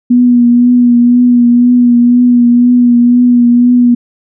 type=tone with vibrato; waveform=sine; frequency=242.7 Hz; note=B3; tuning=30 cents flat; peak=-3 dBFS; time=0.1-3.95 s; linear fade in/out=10 ms; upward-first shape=triangle; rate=2 Hz; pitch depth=30 cents each way; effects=none